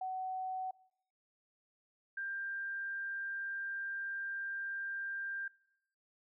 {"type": "tone pair in turn", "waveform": "sine", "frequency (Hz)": [750, 1589.2], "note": ["F#5", "G6"], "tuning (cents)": [23, 23], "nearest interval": "octave + minor second", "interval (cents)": 1300, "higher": "second", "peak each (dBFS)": [-36, -37], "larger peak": "first", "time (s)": [[0.01, 0.71], [2.17, 5.48]], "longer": "second", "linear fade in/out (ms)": 5, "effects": ["noise-tail reverb RT60 0.7 s tail -22 dB re dry"]}